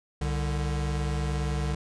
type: tone pair together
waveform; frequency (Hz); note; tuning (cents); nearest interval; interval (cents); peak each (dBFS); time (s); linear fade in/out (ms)
square; 65.8 / 147.72; C2 / D3; +10 / +10; octave + major second; 1400; -29 / -31; 0.21-1.75; 5
effects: resampled to 22050 Hz